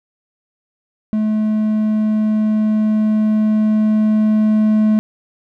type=tone with level ramp; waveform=triangle; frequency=215.1 Hz; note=A3; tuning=39 cents flat; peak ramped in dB=-12 to -8 dBFS; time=1.13-4.99 s; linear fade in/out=0 ms; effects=none

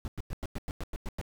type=noise bursts; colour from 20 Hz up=brown; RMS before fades=-34 dBFS; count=10; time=0.05-1.213 s; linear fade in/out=0 ms; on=29 ms; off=97 ms; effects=none

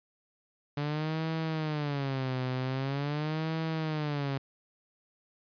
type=tone with vibrato; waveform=sawtooth; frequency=143.7 Hz; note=D3; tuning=37 cents flat; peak=-26 dBFS; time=0.77-4.38 s; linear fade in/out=5 ms; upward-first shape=sine; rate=0.44 Hz; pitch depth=200 cents each way; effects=resampled to 11025 Hz

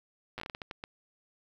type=slowing click train; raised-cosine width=0.3 ms; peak=-23 dBFS; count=11; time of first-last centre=0.38-0.839 s; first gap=8 ms; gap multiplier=1.36; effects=9-bit

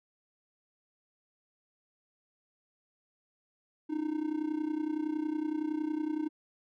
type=tone with amplitude modulation; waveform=triangle; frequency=307.4 Hz; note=D#4; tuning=21 cents flat; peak=-25 dBFS; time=3.89-6.29 s; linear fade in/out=20 ms; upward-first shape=sine; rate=30.8 Hz; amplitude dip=80%; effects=none

